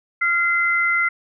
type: tone pair together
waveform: sine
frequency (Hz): 1390.7 / 2055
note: F6 / C7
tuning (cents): -8 / -32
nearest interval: perfect fifth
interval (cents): 676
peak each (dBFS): -20 / -18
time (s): 0.21-1.09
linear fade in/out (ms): 10
effects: none